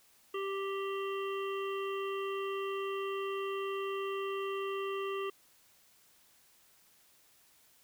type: harmonic tone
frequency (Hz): 392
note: G4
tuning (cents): 0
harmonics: 1 / 3 / 5 / 7 / 8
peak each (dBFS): -35 / -40 / -49 / -46 / -50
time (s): 0.34-5.3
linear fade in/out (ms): 5
effects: white hiss -65 dBFS RMS until 7.83 s